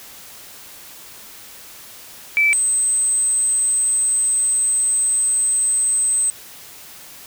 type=tone pair in turn; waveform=sine; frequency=2317 / 8216 Hz; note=D7 / C9; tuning=-24 / -33 cents; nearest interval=octave + minor seventh; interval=2191 cents; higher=second; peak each=-12 / -15 dBFS; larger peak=first; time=2.37-2.53 / 2.53-6.3 s; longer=second; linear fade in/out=0 ms; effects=white hiss -40 dBFS RMS until 7.26 s